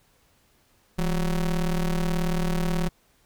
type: ring-modulated tone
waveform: square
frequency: 93.8 Hz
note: F#2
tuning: 24 cents sharp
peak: -20 dBFS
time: 0.98-2.89 s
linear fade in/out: 10 ms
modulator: 74.6 Hz
effects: pink hiss -63 dBFS RMS until 3.25 s